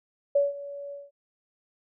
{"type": "tone with ADSR envelope", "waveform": "sine", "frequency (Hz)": 567, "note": "C#5", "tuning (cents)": 39, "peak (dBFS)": -17, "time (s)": [0.35, 1.11], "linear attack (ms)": 8, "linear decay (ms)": 170, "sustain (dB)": -18, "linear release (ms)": 190, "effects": []}